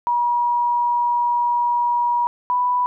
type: tone pair in turn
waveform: sine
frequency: 960 / 987.6 Hz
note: B5 / B5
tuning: -49 / 0 cents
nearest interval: unison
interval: 49 cents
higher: second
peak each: -16 / -16 dBFS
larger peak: neither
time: 0.07-2.27 / 2.5-2.86 s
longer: first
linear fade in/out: 0 ms
effects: none